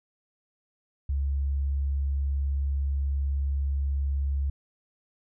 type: tone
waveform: sine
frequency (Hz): 69.4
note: C#2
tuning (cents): +3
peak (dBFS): -24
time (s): 1.09-4.5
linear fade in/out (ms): 5
effects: none